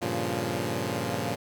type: chord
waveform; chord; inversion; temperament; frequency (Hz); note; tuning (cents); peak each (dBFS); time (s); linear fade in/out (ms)
10% pulse; G half-diminished seventh; none; equal; 98 / 116.54 / 138.59 / 174.61; G2 / Bb2 / Db3 / F3; 0 / 0 / 0 / 0; -26 / -24 / -26 / -26; 0.01-1.36; 20
effects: none